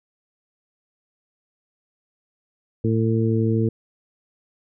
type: harmonic tone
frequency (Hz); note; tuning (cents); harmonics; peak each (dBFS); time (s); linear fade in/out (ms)
112.3; A2; +36; 1 / 2 / 3 / 4; -20 / -23 / -25 / -26; 2.84-3.69; 5
effects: none

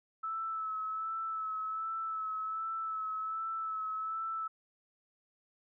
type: tone with vibrato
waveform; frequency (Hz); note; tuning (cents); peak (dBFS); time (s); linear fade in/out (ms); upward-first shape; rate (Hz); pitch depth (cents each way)
sine; 1307; E6; -15; -34; 0.23-4.48; 10; sine; 1.3; 25
effects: none

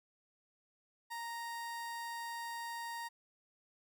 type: tone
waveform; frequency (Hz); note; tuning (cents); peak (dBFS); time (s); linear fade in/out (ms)
30% pulse; 932.3; A#5; 0; -38; 1.1-3.09; 20
effects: none

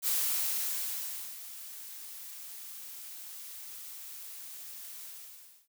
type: noise with ADSR envelope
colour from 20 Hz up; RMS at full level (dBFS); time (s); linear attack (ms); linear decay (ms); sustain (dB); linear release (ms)
blue; -29; 0.02-5.68; 50; 1300; -16; 630
effects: noise-tail reverb RT60 0.1 s tail -26 dB re dry

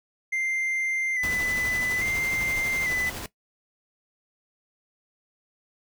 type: tone with vibrato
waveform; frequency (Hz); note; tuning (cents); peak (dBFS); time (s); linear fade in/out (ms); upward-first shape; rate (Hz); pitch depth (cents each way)
triangle; 2047; C7; -38; -23; 0.32-3.1; 10; square; 0.59; 38
type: noise with tremolo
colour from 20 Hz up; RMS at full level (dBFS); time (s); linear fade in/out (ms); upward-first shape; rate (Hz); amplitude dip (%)
pink; -34; 1.23-3.26; 2; sine; 12; 35
effects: noise-tail reverb RT60 0.1 s tail -17 dB re dry

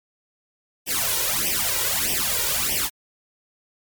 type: noise with flanger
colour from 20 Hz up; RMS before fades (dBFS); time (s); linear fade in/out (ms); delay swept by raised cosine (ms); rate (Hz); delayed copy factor
white; -23; 0.86-2.9; 50; 0.35 to 2.15; 1.6; +1
effects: MP3 96 kbps

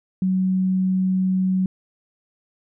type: tone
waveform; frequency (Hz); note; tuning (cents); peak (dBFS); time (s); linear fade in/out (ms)
sine; 187; F#3; +19; -17; 0.22-1.66; 2
effects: none

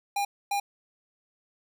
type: tone bursts at uneven times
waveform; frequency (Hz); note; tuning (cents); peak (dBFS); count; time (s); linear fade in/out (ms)
square; 807; G#5; -50; -26; 2; 0.16-0.25 / 0.51-0.6; 5
effects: none

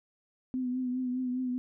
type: tone with vibrato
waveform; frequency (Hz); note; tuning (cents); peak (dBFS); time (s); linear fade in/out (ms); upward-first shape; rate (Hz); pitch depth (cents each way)
sine; 252.8; B3; +41; -29; 0.54-1.58; 0; triangle; 4.9; 44
effects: none

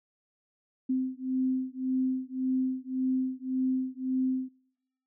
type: beating tone pair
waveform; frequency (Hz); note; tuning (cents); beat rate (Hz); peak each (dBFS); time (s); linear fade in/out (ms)
sine; 258.3 / 260.1; C4 / C4; -22 / -10; 1.8; -30; 0.89-4.49; 10
effects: noise-tail reverb RT60 0.9 s tail -26 dB re dry

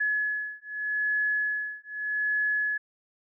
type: beating tone pair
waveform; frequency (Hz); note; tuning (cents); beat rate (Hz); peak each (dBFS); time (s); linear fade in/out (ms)
sine; 1700 / 1700.82; G#6 / G#6; +40 / +41; 0.82; -29; 0-2.78; 10
effects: none

